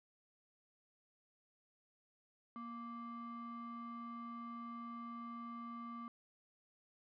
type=ring-modulated tone; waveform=triangle; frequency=466.2 Hz; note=A#4; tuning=in tune; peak=-40 dBFS; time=2.56-6.08 s; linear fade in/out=0 ms; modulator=702 Hz; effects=resampled to 11025 Hz